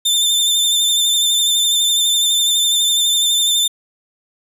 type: tone with vibrato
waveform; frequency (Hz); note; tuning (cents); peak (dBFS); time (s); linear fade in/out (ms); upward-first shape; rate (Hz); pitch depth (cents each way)
sawtooth; 3568; A7; +23; -10; 0.05-3.68; 10; sine; 12; 29
effects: resampled to 32000 Hz